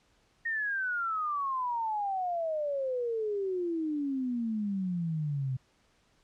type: exponential sweep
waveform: sine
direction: down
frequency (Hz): 1864.7 to 127.2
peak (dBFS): -29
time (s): 0.45-5.57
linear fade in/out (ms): 10
effects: pink hiss -68 dBFS RMS until 6.23 s + low-pass 7000 Hz 12 dB/octave